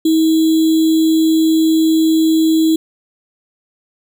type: tone with sample-and-hold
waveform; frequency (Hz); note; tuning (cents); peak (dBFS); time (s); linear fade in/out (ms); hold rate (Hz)
sine; 320; D#4; +49; -9; 0.05-2.76; 5; 3675
effects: none